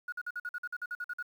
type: tone bursts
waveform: sine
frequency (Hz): 1451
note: F#6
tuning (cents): -34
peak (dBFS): -33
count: 13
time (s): 0.08-1.227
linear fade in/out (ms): 5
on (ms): 43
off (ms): 49
effects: tanh soft clip ceiling -29 dBFS + 10-bit